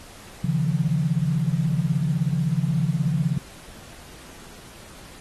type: tone cluster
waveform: sine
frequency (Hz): 136.9 / 156 / 172.3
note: C#3 / D#3 / F3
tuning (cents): -21 / +5 / -23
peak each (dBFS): -24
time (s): 0.44-3.38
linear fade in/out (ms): 5
effects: pink hiss -45 dBFS RMS until 5.2 s + AAC 32 kbps